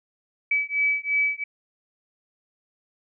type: beating tone pair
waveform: sine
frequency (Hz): 2290 / 2292.9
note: D7 / D7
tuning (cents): -44 / -42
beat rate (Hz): 2.9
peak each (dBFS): -24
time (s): 0.51-1.44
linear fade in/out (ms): 5
effects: none